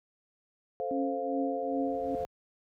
sine chord, F major, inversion first, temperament equal, 440 / 523.3 / 698.5 Hz, A4 / C5 / F5, 0 / 0 / 0 cents, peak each -37 / -34 / -35 dBFS, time 0.8-2.25 s, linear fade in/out 0 ms
sine tone with tremolo, 274.6 Hz, C#4, 16 cents flat, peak -28 dBFS, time 0.91-2.15 s, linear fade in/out 0 ms, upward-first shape triangle, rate 2.5 Hz, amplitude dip 90%
brown noise with exponential growth, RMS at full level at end -43 dBFS, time 1.13-2.24 s, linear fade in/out 2 ms, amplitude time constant 240 ms
effects high-pass 60 Hz 12 dB/octave

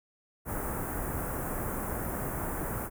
pink band-stop noise, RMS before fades -34 dBFS, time 0.45-2.9 s, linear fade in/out 50 ms, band 1600 to 10000 Hz, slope 24 dB/octave, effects none

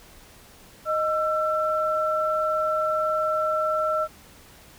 sine tone pair together, 622.3 / 1339.3 Hz, D#5 / E6, 0 / +27 cents, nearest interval octave + minor second, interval 1327 cents, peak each -24 dBFS, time 0.85-4.08 s, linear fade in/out 50 ms, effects pink hiss -50 dBFS RMS until 4.78 s

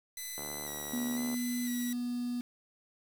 5% pulse tone with vibrato, 1976 Hz, B6, in tune, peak -29 dBFS, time 0.17-1.93 s, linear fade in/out 2 ms, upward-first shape square, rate 1 Hz, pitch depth 31 cents each way
click train, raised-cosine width 1 ms, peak -29 dBFS, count 72, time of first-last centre 0.38-1.342 s, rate 73.8 Hz
sine tone, 243.6 Hz, B3, 24 cents flat, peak -31 dBFS, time 0.93-2.41 s, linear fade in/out 5 ms
effects high-pass 150 Hz 12 dB/octave + 8-bit

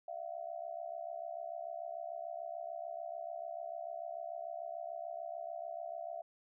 sine tone with amplitude modulation, 676 Hz, E5, 43 cents sharp, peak -36 dBFS, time 0.08-6.22 s, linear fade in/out 5 ms, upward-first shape sine, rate 66.8 Hz, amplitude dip 95%, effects none

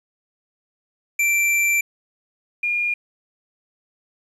square / sine tone pair in turn, 2348 / 2420 Hz, D7 / D#7, -1 / -49 cents, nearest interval minor second, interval 52 cents, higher second, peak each -17 / -19 dBFS, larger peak first, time 1.19-1.81 / 2.63-2.94 s, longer first, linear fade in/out 5 ms, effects resampled to 32000 Hz + 9-bit

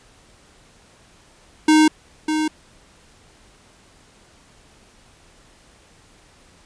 square tone with echo, 310 Hz, D#4, 6 cents flat, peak -11 dBFS, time 1.68-1.88 s, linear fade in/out 5 ms, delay 600 ms, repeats 1, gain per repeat -8 dB, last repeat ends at 2.48 s, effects pink hiss -52 dBFS RMS until 6.65 s + resampled to 22050 Hz

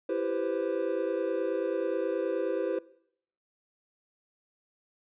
triangle chord, C major seventh, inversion first, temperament equal with one note detuned, 334 / 392 / 493.9 / 523.3 Hz, E4 / G4 / B4 / C5, +23 / 0 / 0 / 0 cents, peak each -31 dBFS, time 0.09-2.79 s, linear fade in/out 5 ms, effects noise-tail reverb RT60 0.7 s tail -21 dB re dry + resampled to 8000 Hz

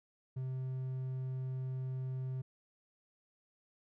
triangle tone, 130 Hz, C3, 11 cents flat, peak -34 dBFS, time 0.36-2.42 s, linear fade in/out 10 ms, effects none

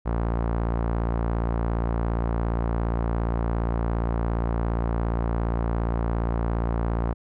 sawtooth tone with low-pass filter, 57.3 Hz, A#1, 29 cents flat, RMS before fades -25 dBFS, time 0.05-7.14 s, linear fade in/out 20 ms, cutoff 1100 Hz, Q 1.3, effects none

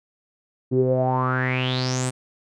sawtooth tone with low-pass filter sweep, 128 Hz, C3, 38 cents flat, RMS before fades -22 dBFS, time 0.71-2.11 s, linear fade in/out 20 ms, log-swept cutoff 320 to 9000 Hz, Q 8.6, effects none

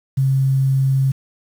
sine tone with quantisation, 134.4 Hz, C3, 47 cents sharp, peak -13 dBFS, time 0.17-1.12 s, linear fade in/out 10 ms, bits 7, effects none

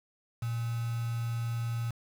sine tone with quantisation, 116.6 Hz, A#2, 1 cent sharp, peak -30 dBFS, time 0.42-1.91 s, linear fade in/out 5 ms, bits 7, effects none

